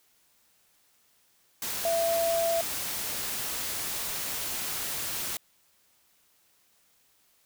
sine tone in noise, 670 Hz, E5, 28 cents sharp, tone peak -24 dBFS, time 1.85-2.61 s, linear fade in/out 2 ms, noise white, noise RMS -33 dBFS, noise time 1.62-5.37 s, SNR +6 dB, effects white hiss -66 dBFS RMS until 7.45 s

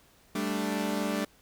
sawtooth chord, G suspended second, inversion none, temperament equal, 196 / 220 / 293.7 Hz, G3 / A3 / D4, 0 / 0 / 0 cents, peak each -29 dBFS, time 0.35-1.25 s, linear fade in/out 5 ms, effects pink hiss -61 dBFS RMS until 1.41 s

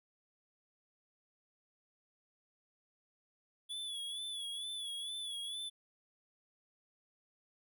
square tone with vibrato, 3413 Hz, G#7, 47 cents sharp, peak -40 dBFS, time 3.69-5.7 s, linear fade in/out 20 ms, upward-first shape sine, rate 2.2 Hz, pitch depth 60 cents each way, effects none

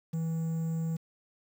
triangle tone, 162.8 Hz, E3, 21 cents flat, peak -27 dBFS, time 0.13-0.97 s, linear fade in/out 10 ms, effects 9-bit

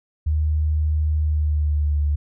sine tone with pitch glide, 76.7 to 73.45 Hz, D#2 to D2, -24 to +1 cents, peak -17 dBFS, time 0.26-2.16 s, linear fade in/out 10 ms, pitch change -75 cents, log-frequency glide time 1.2-2.01 s, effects none

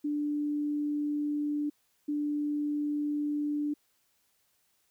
sine tone pair in turn, 294.5 / 294.5 Hz, D4 / D4, +5 / +5 cents, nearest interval unison, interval 0 cents, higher neither, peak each -28 dBFS, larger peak neither, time 0.04-1.7 / 2.08-3.74 s, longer neither, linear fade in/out 10 ms, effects white hiss -72 dBFS RMS until 4.9 s

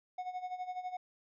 triangle tone with tremolo, 732 Hz, F#5, 19 cents flat, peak -33 dBFS, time 0.18-0.97 s, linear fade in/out 5 ms, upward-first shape sine, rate 12 Hz, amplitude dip 75%, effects resampled to 16000 Hz

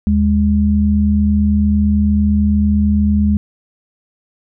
sine tone pair together, 77.78 / 206.7 Hz, D#2 / G#3, 0 / -8 cents, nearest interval octave + perfect fourth, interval 1692 cents, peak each -14 / -12 dBFS, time 0.07-3.37 s, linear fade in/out 0 ms, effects none

